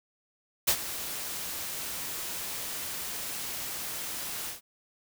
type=noise with ADSR envelope; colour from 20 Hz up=white; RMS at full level=-22 dBFS; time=0.67-4.61 s; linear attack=15 ms; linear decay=72 ms; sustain=-14 dB; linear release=130 ms; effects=none